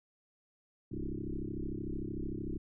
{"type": "tone with frequency modulation", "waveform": "sine", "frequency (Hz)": 164.81, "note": "E3", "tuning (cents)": 0, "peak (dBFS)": -35, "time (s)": [0.91, 2.58], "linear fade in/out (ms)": 10, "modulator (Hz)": 33.3, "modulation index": 5.9, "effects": []}